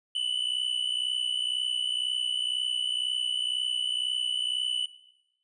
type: tone pair together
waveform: triangle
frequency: 2960 / 3022 Hz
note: F#7 / F#7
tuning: 0 / +36 cents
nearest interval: unison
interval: 36 cents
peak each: -28 dBFS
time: 0.15-4.86 s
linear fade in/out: 5 ms
effects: noise-tail reverb RT60 0.9 s tail -17 dB re dry + resampled to 24000 Hz